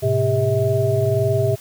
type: tone cluster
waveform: sine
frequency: 106.7 / 128.4 / 401.7 / 643 Hz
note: G#2 / C3 / G4 / E5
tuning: +47 / -32 / +42 / -43 cents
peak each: -21 dBFS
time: 0.02-1.56 s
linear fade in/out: 20 ms
effects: white hiss -43 dBFS RMS until 1.6 s